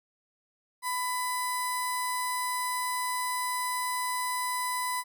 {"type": "tone with notch filter", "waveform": "15% pulse", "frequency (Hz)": 999, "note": "B5", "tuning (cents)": 20, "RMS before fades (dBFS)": -31, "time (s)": [0.82, 5.04], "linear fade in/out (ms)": 50, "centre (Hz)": 2900, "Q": 0.65, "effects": []}